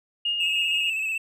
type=tone with tremolo; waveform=sine; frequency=2843 Hz; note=F7; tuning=30 cents sharp; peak=-21 dBFS; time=0.25-0.9 s; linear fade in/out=5 ms; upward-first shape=triangle; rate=6.5 Hz; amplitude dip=40%
type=tone with vibrato; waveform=triangle; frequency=2617 Hz; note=E7; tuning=13 cents flat; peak=-23 dBFS; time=0.4-1.18 s; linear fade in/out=5 ms; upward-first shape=square; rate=16 Hz; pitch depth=34 cents each way
effects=tanh soft clip ceiling -13 dBFS